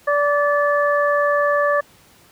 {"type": "harmonic tone", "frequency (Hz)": 580, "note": "D5", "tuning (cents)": -22, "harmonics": [1, 2, 3], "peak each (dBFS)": [-17, -20, -22], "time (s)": [0.07, 1.81], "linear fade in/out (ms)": 10, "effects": ["pink hiss -51 dBFS RMS until 2.31 s", "high-pass 60 Hz 12 dB/octave"]}